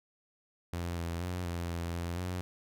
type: tone with pitch steps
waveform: sawtooth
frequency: 86.4 / 84.5 / 89.7 / 86 / 85.1 / 85.9 / 90.2 Hz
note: F2 / E2 / F2 / F2 / F2 / F2 / F#2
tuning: -18 / +43 / +47 / -26 / -44 / -28 / -44 cents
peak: -30 dBFS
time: 0.73-2.41 s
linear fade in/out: 0 ms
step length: 240 ms
effects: none